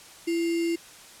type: tone with sample-and-hold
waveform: sine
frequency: 335.8 Hz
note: E4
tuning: 32 cents sharp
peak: -23 dBFS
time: 0.27-0.76 s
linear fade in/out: 10 ms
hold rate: 2450 Hz
effects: white hiss -48 dBFS RMS until 1.2 s + low-pass 10000 Hz 12 dB/octave